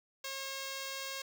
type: tone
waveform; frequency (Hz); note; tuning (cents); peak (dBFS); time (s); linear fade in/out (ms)
5% pulse; 541; C#5; -42; -27; 0.24-1.22; 5
effects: none